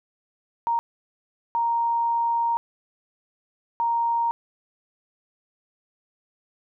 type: tone bursts at uneven times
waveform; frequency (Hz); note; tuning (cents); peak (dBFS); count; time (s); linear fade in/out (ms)
sine; 932.3; A#5; 0; -20; 3; 0.67-0.79 / 1.55-2.57 / 3.8-4.31; 0
effects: none